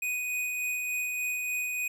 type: tone with tremolo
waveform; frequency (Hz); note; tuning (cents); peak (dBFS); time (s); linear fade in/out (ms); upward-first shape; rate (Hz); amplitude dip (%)
square; 2489; D#7; 0; -29; 0.02-1.88; 5; sine; 3.4; 25
effects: none